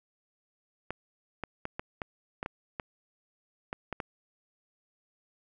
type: clicks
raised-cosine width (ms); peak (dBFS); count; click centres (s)
0.5; -19; 11; 0.906 / 1.437 / 1.654 / 1.795 / 2.018 / 2.429 / 2.461 / 2.798 / 3.729 / 3.927 / 4.002
effects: none